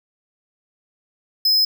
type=tone; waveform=square; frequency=5100 Hz; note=D#8; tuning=42 cents sharp; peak=-14 dBFS; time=1.45-1.65 s; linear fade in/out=5 ms; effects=8-bit